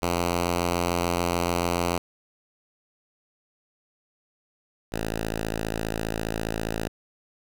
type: tone pair in turn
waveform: 5% pulse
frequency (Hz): 86.9 / 54.88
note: F2 / A1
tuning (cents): -8 / -4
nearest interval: minor sixth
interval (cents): 796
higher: first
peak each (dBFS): -12 / -16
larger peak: first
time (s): 0.02-1.98 / 4.92-6.88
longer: neither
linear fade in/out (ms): 5
effects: none